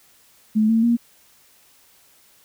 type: tone with pitch steps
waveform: sine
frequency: 216.1 / 225.7 / 235.7 Hz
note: A3 / A3 / A#3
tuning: -31 / +44 / +19 cents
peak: -14 dBFS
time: 0.55-0.97 s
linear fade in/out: 20 ms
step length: 140 ms
effects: white hiss -55 dBFS RMS until 2.44 s